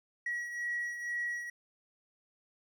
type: beating tone pair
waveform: triangle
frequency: 1917 / 1919.1 Hz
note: A#6 / A#6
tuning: +48 / +50 cents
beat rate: 2.1 Hz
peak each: -32 / -39 dBFS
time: 0.26-1.5 s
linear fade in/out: 5 ms
effects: tanh soft clip ceiling -28 dBFS